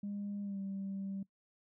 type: tone with pitch glide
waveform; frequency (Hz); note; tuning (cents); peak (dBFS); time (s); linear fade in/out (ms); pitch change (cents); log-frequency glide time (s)
sine; 202.9 to 195.2; G#3 to G3; -40 to -7; -36; 0.03-1.23; 5; -67; 0.42-0.59
effects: noise-tail reverb RT60 0.1 s tail -21 dB re dry + tanh soft clip ceiling -34 dBFS